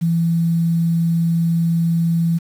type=tone with quantisation; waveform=sine; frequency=167.1 Hz; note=E3; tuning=24 cents sharp; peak=-14 dBFS; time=0.01-2.39 s; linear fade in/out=20 ms; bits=7; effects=none